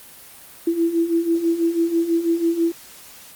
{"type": "beating tone pair", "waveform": "sine", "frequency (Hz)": [330.3, 336.4], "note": ["E4", "E4"], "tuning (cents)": [4, 35], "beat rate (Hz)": 6.1, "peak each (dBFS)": [-23, -18], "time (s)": [0.67, 2.72], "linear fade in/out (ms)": 5, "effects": ["white hiss -43 dBFS RMS until 3.35 s", "Opus 32 kbps"]}